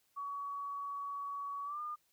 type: tone with pitch glide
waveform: sine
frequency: 1129 to 1210 Hz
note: C#6 to D#6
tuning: +31 to -49 cents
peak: -38 dBFS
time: 0.16-1.96 s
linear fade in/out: 20 ms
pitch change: +120 cents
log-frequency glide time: 1.64-1.8 s
effects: white hiss -75 dBFS RMS until 2.12 s